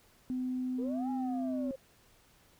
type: tone with pitch glide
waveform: sine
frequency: 254.4 to 258.2 Hz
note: C4 to C4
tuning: -48 to -23 cents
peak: -31 dBFS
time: 0.3-1.71 s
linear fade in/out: 0 ms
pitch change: +25 cents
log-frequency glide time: 0.71-1.5 s
type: linear two-way sweep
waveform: sine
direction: up then down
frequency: 436.2 to 830.6 to 524 Hz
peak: -38 dBFS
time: 0.78-1.76 s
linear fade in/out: 10 ms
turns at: 1.1 s
effects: tanh soft clip ceiling -25 dBFS + pink hiss -64 dBFS RMS until 2.59 s